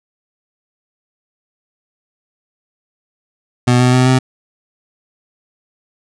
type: tone with pitch steps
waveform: 25% pulse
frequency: 123.47 / 125.41 / 127.38 / 129.38 Hz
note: B2 / B2 / C3 / C3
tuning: 0 / +27 / -46 / -19 cents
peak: -5 dBFS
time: 3.67-4.19 s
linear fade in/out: 10 ms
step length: 130 ms
effects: resampled to 22050 Hz